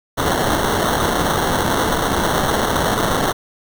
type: noise with sample-and-hold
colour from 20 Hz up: white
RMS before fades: -18 dBFS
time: 0.17-3.33 s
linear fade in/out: 20 ms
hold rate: 2450 Hz
effects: none